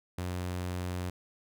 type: tone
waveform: sawtooth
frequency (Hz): 90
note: F#2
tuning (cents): -47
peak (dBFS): -29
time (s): 0.18-1.1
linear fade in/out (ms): 5
effects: none